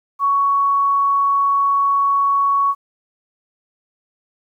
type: tone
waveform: sine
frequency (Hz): 1116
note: C#6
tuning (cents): +11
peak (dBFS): -13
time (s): 0.19-2.75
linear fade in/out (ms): 50
effects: 9-bit